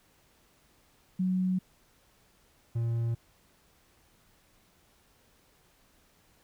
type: tone pair in turn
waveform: sine / triangle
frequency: 185 / 116.22 Hz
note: F#3 / A#2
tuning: 0 / -5 cents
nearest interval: minor sixth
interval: 805 cents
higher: first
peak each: -25 dBFS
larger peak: neither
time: 1.19-1.59 / 2.75-3.15 s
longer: neither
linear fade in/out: 10 ms
effects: pink hiss -65 dBFS RMS until 6.43 s